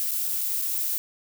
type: noise with dropouts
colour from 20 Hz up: violet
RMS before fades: -27 dBFS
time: 0-0.98 s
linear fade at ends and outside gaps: 0 ms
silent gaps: 0.11-0.116 / 0.282-0.286 / 0.409-0.412 / 0.616-0.62 s
effects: none